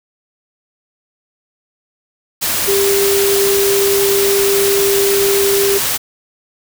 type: tone in noise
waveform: sine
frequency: 397.1 Hz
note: G4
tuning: 22 cents sharp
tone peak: -12 dBFS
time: 2.67-5.79 s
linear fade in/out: 20 ms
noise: white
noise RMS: -17 dBFS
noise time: 2.41-5.98 s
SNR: +2 dB
effects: none